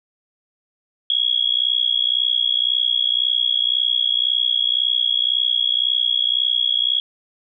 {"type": "tone with amplitude modulation", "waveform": "sine", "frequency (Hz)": 3322, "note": "G#7", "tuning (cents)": 0, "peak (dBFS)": -12, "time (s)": [1.1, 7], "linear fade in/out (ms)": 2, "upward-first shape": "sine", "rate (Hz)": 61.9, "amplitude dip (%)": 95, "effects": []}